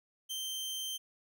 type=tone; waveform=sawtooth; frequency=3128 Hz; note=G7; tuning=4 cents flat; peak=-33 dBFS; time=0.29-0.98 s; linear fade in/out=20 ms; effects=none